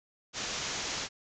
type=low-pass noise; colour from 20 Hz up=white; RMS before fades=-36 dBFS; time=0.33-1.09 s; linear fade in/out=50 ms; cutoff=7100 Hz; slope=96 dB/octave; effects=none